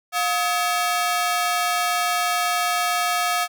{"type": "ring-modulated tone", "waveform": "sawtooth", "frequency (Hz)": 991, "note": "B5", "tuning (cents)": 6, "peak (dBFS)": -13, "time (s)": [0.12, 3.48], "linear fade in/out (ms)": 50, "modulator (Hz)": 281, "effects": []}